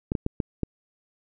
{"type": "clicks", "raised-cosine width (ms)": 3, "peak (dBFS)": -12, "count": 5, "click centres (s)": [0.119, 0.152, 0.264, 0.402, 0.633], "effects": []}